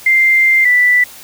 sine tone pair in turn, 2093 / 1975.5 Hz, C7 / B6, 0 / 0 cents, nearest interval minor second, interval 100 cents, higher first, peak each -7 dBFS, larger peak neither, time 0.06-0.65 / 0.65-1.04 s, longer first, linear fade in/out 5 ms, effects white hiss -36 dBFS RMS until 1.23 s

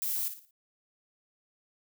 violet noise with echo, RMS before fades -32 dBFS, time 0.02-0.28 s, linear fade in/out 0 ms, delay 57 ms, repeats 4, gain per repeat -9 dB, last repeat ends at 0.508 s, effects none

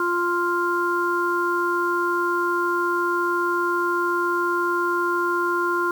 harmonic tone, 349.2 Hz, F4, in tune, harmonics 1 / 3 / 4, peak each -24 / -24 / -24 dBFS, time 0-5.91 s, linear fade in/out 2 ms, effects 7-bit

